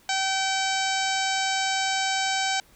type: harmonic tone with a mistuned harmonic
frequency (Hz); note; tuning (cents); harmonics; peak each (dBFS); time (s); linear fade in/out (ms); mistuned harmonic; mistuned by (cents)
770; G5; -31; 1 / 2 / 3 / 4 / 5 / 6 / 7 / 8 / 9 / 10; -27 / -30 / -32 / -33 / -34 / -35 / -35 / -36 / -37 / -37; 0.09-2.6; 2; 6; -18
effects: pink hiss -57 dBFS RMS until 2.75 s